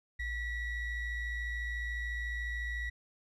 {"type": "ring-modulated tone", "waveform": "triangle", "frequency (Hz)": 943, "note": "A#5", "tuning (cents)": 20, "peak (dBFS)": -29, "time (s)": [0.19, 2.9], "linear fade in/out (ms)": 10, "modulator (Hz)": 1000, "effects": []}